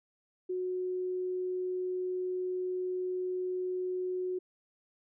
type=tone; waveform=sine; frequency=366.5 Hz; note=F#4; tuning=16 cents flat; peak=-31 dBFS; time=0.49-4.39 s; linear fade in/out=10 ms; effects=none